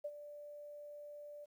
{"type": "tone with ADSR envelope", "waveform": "sine", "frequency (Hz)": 587.3, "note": "D5", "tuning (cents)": 0, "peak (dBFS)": -37, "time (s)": [0.04, 1.46], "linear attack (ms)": 11, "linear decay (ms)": 50, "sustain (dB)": -11, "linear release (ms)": 22, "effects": ["12-bit"]}